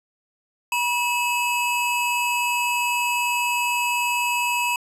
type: tone pair together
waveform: square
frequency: 969.4 / 2588 Hz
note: B5 / E7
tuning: -32 / -32 cents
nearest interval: octave + perfect fourth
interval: 1700 cents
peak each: -24 dBFS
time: 0.72-4.76 s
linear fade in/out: 2 ms
effects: resampled to 32000 Hz + 10-bit